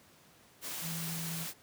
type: tone in noise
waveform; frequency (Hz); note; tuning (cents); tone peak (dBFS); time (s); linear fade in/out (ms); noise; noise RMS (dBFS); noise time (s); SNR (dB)
sine; 164.81; E3; 0; -38; 0.81-1.47; 50; white; -40; 0.61-1.54; -1
effects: pink hiss -61 dBFS RMS until 1.62 s + high-pass 100 Hz 12 dB/octave